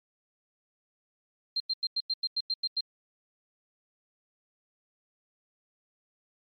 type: tone bursts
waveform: sine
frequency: 4170 Hz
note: C8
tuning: 7 cents flat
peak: -26 dBFS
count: 10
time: 1.56-2.808 s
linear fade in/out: 5 ms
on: 42 ms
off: 92 ms
effects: MP3 32 kbps

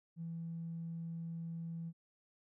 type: tone with tanh clipping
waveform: triangle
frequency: 166.2 Hz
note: E3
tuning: 15 cents sharp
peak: -40 dBFS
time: 0.16-1.93 s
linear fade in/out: 50 ms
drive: 4 dB
effects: none

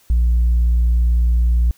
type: tone with tanh clipping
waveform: triangle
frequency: 59 Hz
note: A#1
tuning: 22 cents sharp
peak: -12 dBFS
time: 0.1-1.71 s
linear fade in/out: 0 ms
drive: 6 dB
effects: white hiss -54 dBFS RMS until 1.77 s

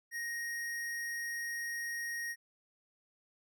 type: tone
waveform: square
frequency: 1872 Hz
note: A#6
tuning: 7 cents sharp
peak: -37 dBFS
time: 0.11-2.36 s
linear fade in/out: 50 ms
effects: none

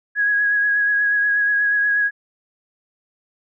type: tone with vibrato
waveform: sine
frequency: 1661.2 Hz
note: G#6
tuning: in tune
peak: -15 dBFS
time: 0.15-2.11 s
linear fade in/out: 50 ms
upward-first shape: triangle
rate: 8.3 Hz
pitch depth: 26 cents each way
effects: none

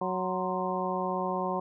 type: harmonic tone with a mistuned harmonic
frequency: 185 Hz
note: F#3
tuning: in tune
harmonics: 1 / 2 / 3 / 4 / 5 / 6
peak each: -35 / -35 / -35 / -35 / -35 / -35 dBFS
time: 0.01-1.6 s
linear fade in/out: 5 ms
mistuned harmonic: 6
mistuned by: -99 cents
effects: none

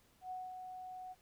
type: tone with ADSR envelope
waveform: sine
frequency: 740 Hz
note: F#5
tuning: in tune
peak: -40 dBFS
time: 0.21-1.15 s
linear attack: 97 ms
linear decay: 210 ms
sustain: -5 dB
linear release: 35 ms
effects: pink hiss -70 dBFS RMS until 1.21 s

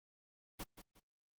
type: noise with echo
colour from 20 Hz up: pink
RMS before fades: -44 dBFS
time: 0.59-0.64 s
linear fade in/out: 10 ms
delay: 180 ms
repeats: 2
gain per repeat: -10 dB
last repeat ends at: 1 s
effects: Opus 24 kbps

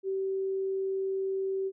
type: tone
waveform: sine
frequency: 385.1 Hz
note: G4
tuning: 31 cents flat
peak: -28 dBFS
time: 0.03-1.72 s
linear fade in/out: 50 ms
effects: none

